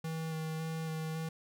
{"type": "tone with vibrato", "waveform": "square", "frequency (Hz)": 160, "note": "D#3", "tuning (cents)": 49, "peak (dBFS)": -36, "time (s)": [0.04, 1.29], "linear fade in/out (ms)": 5, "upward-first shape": "square", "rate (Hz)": 1.8, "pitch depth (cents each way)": 12, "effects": []}